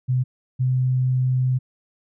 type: tone pair in turn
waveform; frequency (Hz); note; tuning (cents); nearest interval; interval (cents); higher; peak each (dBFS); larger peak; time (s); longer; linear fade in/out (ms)
sine; 127.3 / 128.19; C3 / C3; -47 / -35; unison; 12; second; -17; neither; 0.08-0.24 / 0.59-1.59; second; 20
effects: none